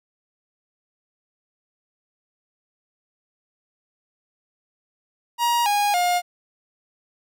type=tone with pitch steps; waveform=45% pulse; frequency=949 / 821.4 / 710.9 Hz; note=A#5 / G#5 / F5; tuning=+31 / -19 / +31 cents; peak=-18 dBFS; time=5.38-6.22 s; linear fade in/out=50 ms; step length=280 ms; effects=none